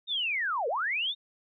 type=linear two-way sweep; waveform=sine; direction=down then up; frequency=3729 to 436.4 to 3729 Hz; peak=-27 dBFS; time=0.07-1.15 s; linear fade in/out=50 ms; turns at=0.68 s; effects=none